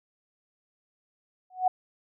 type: tone with exponential growth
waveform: sine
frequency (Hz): 740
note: F#5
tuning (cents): 0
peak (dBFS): -16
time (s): 1.5-1.68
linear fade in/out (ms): 5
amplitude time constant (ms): 37
effects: none